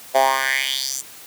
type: tone with high-pass filter sweep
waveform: 10% pulse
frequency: 133.6 Hz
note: C3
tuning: 36 cents sharp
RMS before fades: -20 dBFS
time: 0.14-1.02 s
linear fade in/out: 20 ms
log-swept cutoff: 620 to 7600 Hz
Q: 3.8
effects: white hiss -41 dBFS RMS until 1.26 s + high-pass 80 Hz 12 dB/octave